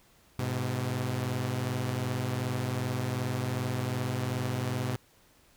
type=tone pair together; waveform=sawtooth; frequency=104.17 / 126.8 Hz; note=G#2 / B2; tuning=+6 / +46 cents; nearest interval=minor third; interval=340 cents; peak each=-30 / -27 dBFS; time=0.39-4.96 s; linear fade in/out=0 ms; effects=pink hiss -62 dBFS RMS until 5.56 s